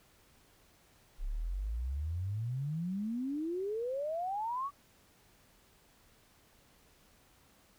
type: exponential sweep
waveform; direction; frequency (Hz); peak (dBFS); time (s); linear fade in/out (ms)
sine; up; 31.9 to 1164; -33; 1.18-4.71; 50
effects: pink hiss -65 dBFS RMS until 7.78 s

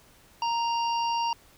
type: harmonic tone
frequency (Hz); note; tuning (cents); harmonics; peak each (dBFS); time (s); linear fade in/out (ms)
932; A#5; -1; 1 / 3 / 5 / 6; -25 / -35 / -39 / -41; 0.42-1.33; 2
effects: pink hiss -57 dBFS RMS until 1.57 s

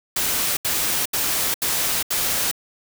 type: noise bursts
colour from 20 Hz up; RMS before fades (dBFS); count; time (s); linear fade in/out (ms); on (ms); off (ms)
white; -22; 5; 0.16-2.514; 5; 410; 76
effects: none

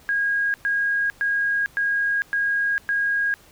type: tone bursts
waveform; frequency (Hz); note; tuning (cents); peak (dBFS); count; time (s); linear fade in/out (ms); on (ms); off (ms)
sine; 1635; G#6; -28; -19; 6; 0.09-3.34; 0; 450; 110
effects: pink hiss -52 dBFS RMS until 3.51 s

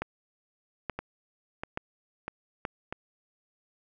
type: two click trains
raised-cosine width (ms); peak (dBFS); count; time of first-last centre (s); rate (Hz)
0.5; -16 / -19; 4 / 4; 0.02-2.652 / 0.99-2.925; 1.14 / 1.55
effects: none

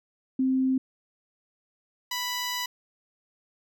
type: tone pair in turn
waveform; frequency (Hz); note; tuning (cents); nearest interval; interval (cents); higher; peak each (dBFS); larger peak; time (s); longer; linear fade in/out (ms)
sine / 10% pulse; 261.6 / 987.7; C4 / B5; 0 / 0; octave + major seventh; 2300; second; -21 / -20; second; 0.39-0.78 / 2.11-2.66; second; 5
effects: none

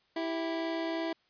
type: tone pair together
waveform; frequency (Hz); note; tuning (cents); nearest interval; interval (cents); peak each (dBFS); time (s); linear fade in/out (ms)
25% pulse; 329 / 392; E4 / G4; -3 / 0; minor third; 303; -28 / -38; 0.16-1.13; 5
effects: white hiss -70 dBFS RMS until 1.29 s + resampled to 11025 Hz

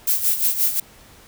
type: noise with tremolo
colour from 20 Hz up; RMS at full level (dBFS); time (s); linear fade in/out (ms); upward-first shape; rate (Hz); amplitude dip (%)
violet; -17; 0.07-0.8; 5; sine; 5.7; 70
effects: pink hiss -48 dBFS RMS until 1.27 s

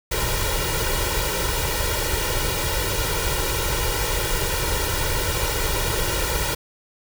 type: noise with comb filter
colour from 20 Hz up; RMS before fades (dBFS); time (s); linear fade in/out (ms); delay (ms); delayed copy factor
pink; -23; 0.11-6.55; 10; 2.1; +0.9
effects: none

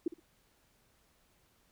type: tone with echo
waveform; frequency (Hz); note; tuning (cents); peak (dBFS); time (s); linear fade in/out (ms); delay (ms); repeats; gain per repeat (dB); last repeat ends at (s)
sine; 334.5; E4; +25; -27; 0.06-0.08; 5; 60; 2; -14; 0.2
effects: pink hiss -70 dBFS RMS until 1.71 s

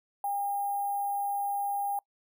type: tone with sample-and-hold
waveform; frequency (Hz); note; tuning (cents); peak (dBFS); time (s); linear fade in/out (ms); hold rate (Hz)
sine; 807; G#5; -50; -28; 0.24-1.99; 2; 11025
effects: noise-tail reverb RT60 0.1 s tail -25 dB re dry

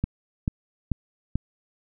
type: click train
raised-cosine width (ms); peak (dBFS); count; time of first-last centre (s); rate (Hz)
5; -11; 4; 0.04-1.356; 2.28
effects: none

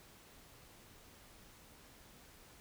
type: silence
effects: pink hiss -60 dBFS RMS until 2.6 s

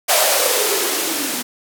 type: noise with band-pass filter sweep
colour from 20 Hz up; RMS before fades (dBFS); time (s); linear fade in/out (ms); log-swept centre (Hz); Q
violet; -18; 0.08-1.43; 20; 680 to 250; 6.7
effects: none

